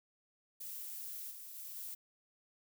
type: noise with level steps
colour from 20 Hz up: violet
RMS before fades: -45 / -50 / -47 / -45 dBFS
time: 0.6-1.95 s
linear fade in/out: 10 ms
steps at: 1.3 / 1.54 / 1.75 s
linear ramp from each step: 20 ms
effects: none